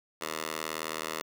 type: tone with high-pass filter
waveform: 10% pulse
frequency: 79 Hz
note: D#2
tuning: 27 cents sharp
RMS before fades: -36 dBFS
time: 0.21-1.22 s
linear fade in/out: 5 ms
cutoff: 650 Hz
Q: 0.6
effects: none